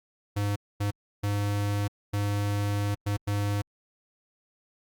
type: tone bursts at uneven times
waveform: square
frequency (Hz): 102.1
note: G#2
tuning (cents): -29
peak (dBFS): -26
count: 6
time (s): 0.36-0.56 / 0.8-0.91 / 1.23-1.88 / 2.13-2.95 / 3.06-3.17 / 3.27-3.62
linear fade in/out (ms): 10
effects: Opus 48 kbps